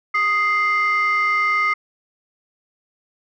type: tone pair together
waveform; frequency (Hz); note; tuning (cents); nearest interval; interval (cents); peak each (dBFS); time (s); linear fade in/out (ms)
sine; 1244.5 / 2093; D#6 / C7; 0 / 0; major sixth; 900; -17; 0.14-1.74; 10
effects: tanh soft clip ceiling -12 dBFS